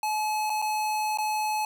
square tone with dropouts, 856 Hz, A5, 48 cents flat, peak -26 dBFS, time 0.03-1.65 s, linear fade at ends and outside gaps 2 ms, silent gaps 0.497-0.501 / 0.618-0.623 / 1.174-1.185 s, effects none

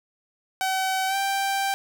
sawtooth tone with pitch glide, 760 to 785 Hz, F#5 to G5, +46 to +2 cents, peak -19 dBFS, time 0.61-1.74 s, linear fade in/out 0 ms, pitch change +56 cents, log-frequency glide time 1.07-1.16 s, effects none

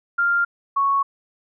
sine tone pair in turn, 1396 / 1108 Hz, F6 / C#6, -1 / -1 cents, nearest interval major third, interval 400 cents, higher first, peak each -16 dBFS, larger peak neither, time 0.18-0.45 / 0.76-1.03 s, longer neither, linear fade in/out 10 ms, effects none

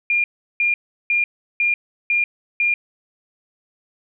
sine tone bursts, 2408 Hz, D7, 43 cents sharp, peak -15 dBFS, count 6, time 0.1-2.74 s, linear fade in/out 2 ms, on 140 ms, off 360 ms, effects none

